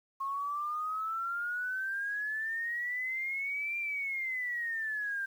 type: exponential two-way sweep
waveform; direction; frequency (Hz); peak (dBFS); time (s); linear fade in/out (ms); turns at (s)
sine; up then down; 1080 to 2383 to 1576; -32; 0.2-5.26; 10; 3.78
effects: 10-bit